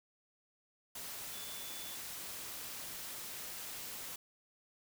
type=tone in noise; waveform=sine; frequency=3473 Hz; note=A7; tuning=23 cents flat; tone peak=-51 dBFS; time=1.33-1.96 s; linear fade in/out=5 ms; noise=white; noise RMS=-45 dBFS; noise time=0.95-4.16 s; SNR=-9 dB; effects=none